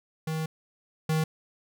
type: tone pair in turn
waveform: square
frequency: 158.4 / 157.6 Hz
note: D#3 / D#3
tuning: +31 / +23 cents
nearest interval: unison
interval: 8 cents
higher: first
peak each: -29 / -24 dBFS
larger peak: second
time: 0.27-0.46 / 1.09-1.24 s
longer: first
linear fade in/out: 5 ms
effects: none